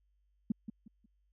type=tone with echo; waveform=sine; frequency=216.9 Hz; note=A3; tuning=25 cents flat; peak=-26 dBFS; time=0.5-0.52 s; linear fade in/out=5 ms; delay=180 ms; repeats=3; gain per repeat=-11 dB; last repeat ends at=1.06 s; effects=added 50 Hz sine -70 dBFS peak until 1.32 s